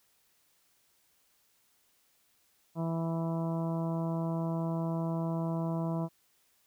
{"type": "harmonic tone", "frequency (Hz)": 164.81, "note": "E3", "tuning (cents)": 0, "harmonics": [1, 2, 3, 4, 5, 6, 7, 8], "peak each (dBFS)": [-31, -38, -45, -39, -49, -43, -53, -55], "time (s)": [2.75, 6.09], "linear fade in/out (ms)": 50, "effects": ["white hiss -70 dBFS RMS until 6.66 s"]}